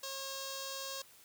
5% pulse tone with notch filter, 542 Hz, C#5, 39 cents flat, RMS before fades -42 dBFS, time 0.03-1.02 s, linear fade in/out 5 ms, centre 2100 Hz, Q 1.2, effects white hiss -60 dBFS RMS until 1.24 s

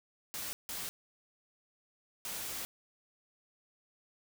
white noise bursts at uneven times, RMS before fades -40 dBFS, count 3, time 0.34-0.53 / 0.69-0.89 / 2.25-2.65 s, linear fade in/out 0 ms, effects none

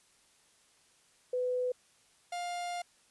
sine / 45% pulse tone pair in turn, 500 / 703.6 Hz, B4 / F5, +21 / +13 cents, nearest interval tritone, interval 592 cents, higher second, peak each -29 / -35 dBFS, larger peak first, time 1.33-1.72 / 2.32-2.82 s, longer second, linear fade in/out 5 ms, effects white hiss -66 dBFS RMS until 3.1 s + resampled to 24000 Hz

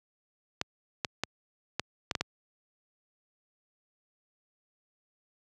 clicks, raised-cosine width 0.2 ms, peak -11 dBFS, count 7, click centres 0.614 / 1.048 / 1.236 / 1.796 / 2.112 / 2.152 / 2.21 s, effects high-pass 80 Hz 12 dB/octave

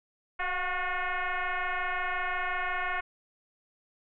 sine tone with frequency modulation, 349.2 Hz, F4, in tune, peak -28 dBFS, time 0.39-3.01 s, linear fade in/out 10 ms, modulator 362 Hz, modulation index 5.5, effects none

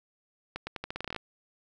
accelerating click train, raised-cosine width 0.3 ms, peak -19 dBFS, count 13, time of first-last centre 0.56-1.163 s, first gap 110 ms, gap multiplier 0.84, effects none

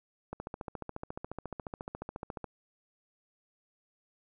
click train, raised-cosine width 1 ms, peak -24 dBFS, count 31, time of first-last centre 0.33-2.443 s, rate 14.2 Hz, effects none

